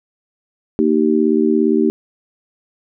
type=harmonic tone; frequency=77.4 Hz; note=D#2; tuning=9 cents flat; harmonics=3 / 4 / 5; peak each=-16 / -16 / -16 dBFS; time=0.79-1.9 s; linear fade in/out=0 ms; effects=none